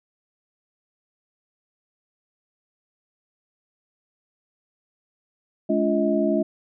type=tone cluster; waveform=sine; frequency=212.2 / 284 / 345.5 / 634 Hz; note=G#3 / C#4 / F4 / D#5; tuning=+38 / +42 / -19 / +32 cents; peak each=-24 dBFS; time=5.69-6.43 s; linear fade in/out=10 ms; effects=none